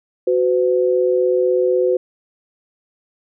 sine tone pair together, 370 / 506.1 Hz, F#4 / B4, 0 / +42 cents, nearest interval perfect fourth, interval 542 cents, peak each -16 dBFS, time 0.27-1.97 s, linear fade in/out 5 ms, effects none

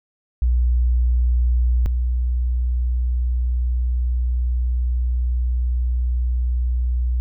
sine tone pair in turn, 60.7 / 61.19 Hz, B1 / B1, -29 / -15 cents, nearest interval unison, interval 14 cents, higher second, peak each -14 / -17 dBFS, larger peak first, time 0.42-1.86 / 1.86-7.2 s, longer second, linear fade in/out 0 ms, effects none

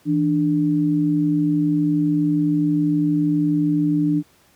sine tone pair together, 163.2 / 295.5 Hz, E3 / D4, -17 / +11 cents, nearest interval minor seventh, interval 1028 cents, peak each -21 / -17 dBFS, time 0.05-4.23 s, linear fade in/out 50 ms, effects pink hiss -56 dBFS RMS until 4.55 s + high-pass 80 Hz 12 dB/octave

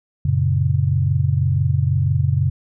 sine chord, F# major, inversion none, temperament equal, 92.5 / 116.54 / 138.59 Hz, F#2 / A#2 / C#3, 0 / 0 / 0 cents, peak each -19 / -21 / -18 dBFS, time 0.25-2.5 s, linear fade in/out 5 ms, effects none

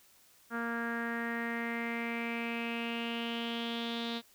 sawtooth tone with low-pass filter sweep, 233.1 Hz, A#3, in tune, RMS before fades -36 dBFS, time 0.5-4.22 s, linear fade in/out 50 ms, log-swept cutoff 1500 to 3800 Hz, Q 6.2, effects white hiss -63 dBFS RMS until 4.34 s

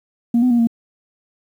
sine tone with pitch steps, 235.7 / 250.9 / 237.8 / 231.6 Hz, A#3 / B3 / A#3 / A#3, +19 / +28 / +35 / -11 cents, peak -10 dBFS, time 0.34-0.672 s, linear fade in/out 5 ms, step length 83 ms, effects tanh soft clip ceiling -9 dBFS + 8-bit

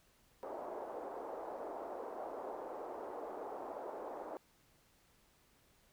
white band-pass noise, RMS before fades -45 dBFS, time 0.43-4.37 s, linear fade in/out 0 ms, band 340 to 840 Hz, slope 24 dB/octave, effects pink hiss -70 dBFS RMS until 5.92 s

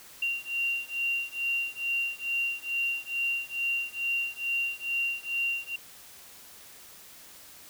sine beating tone pair, 2764 / 2766.3 Hz, F7 / F7, -19 / -17 cents, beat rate 2.3 Hz, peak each -31 dBFS, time 0.22-5.76 s, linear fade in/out 5 ms, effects white hiss -50 dBFS RMS until 7.69 s

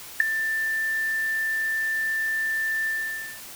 sine tone with ADSR envelope, 1776 Hz, A6, 16 cents sharp, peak -9 dBFS, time 0.2-3.42 s, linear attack 3 ms, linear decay 7 ms, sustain -14 dB, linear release 550 ms, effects white hiss -41 dBFS RMS until 3.55 s

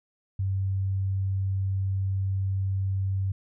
sine tone, 96.4 Hz, G2, 28 cents flat, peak -24 dBFS, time 0.39-3.32 s, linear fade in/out 5 ms, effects none

